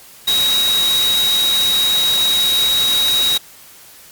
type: tone in noise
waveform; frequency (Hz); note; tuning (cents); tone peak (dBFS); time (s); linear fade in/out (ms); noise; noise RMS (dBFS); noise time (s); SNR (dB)
sine; 3815; A#7; +39; -13; 0.27-3.38; 10; white; -22; 0.27-3.38; +6
effects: white hiss -42 dBFS RMS until 4.11 s + Opus 48 kbps